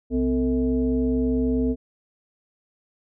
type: tone with frequency modulation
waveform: sine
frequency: 254.8 Hz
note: C4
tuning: 46 cents flat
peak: -19 dBFS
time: 0.1-1.76 s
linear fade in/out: 50 ms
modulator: 193 Hz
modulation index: 0.9
effects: none